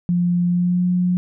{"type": "tone with pitch glide", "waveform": "sine", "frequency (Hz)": [175.6, 179.5], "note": ["F3", "F3"], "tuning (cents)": [10, 48], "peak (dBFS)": -15, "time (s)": [0.09, 1.17], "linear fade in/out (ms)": 0, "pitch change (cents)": 38, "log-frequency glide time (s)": [0.47, 0.85], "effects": []}